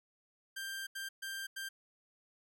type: tone bursts at uneven times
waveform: sawtooth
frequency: 1581 Hz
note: G6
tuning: 14 cents sharp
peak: -36 dBFS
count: 4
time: 0.56-0.87 / 0.95-1.09 / 1.22-1.47 / 1.56-1.69 s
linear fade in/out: 10 ms
effects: none